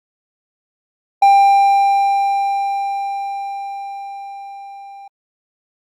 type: tone with level ramp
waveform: triangle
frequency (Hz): 794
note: G5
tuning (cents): +22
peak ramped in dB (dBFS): -4 to -32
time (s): 1.22-5.08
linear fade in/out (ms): 5
effects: Opus 48 kbps